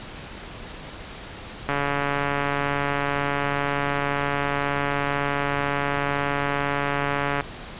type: click train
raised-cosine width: 0.5 ms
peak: -9 dBFS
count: 813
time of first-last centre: 1.69-7.408 s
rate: 142 Hz
effects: pink hiss -38 dBFS RMS until 7.79 s + resampled to 8000 Hz